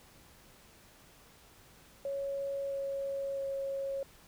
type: tone with pitch steps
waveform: sine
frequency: 554.4 / 550.9 / 547.4 Hz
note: C#5 / C#5 / C#5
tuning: 0 / -11 / -22 cents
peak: -33 dBFS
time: 2.05-4.03 s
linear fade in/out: 2 ms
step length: 660 ms
effects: pink hiss -59 dBFS RMS until 4.27 s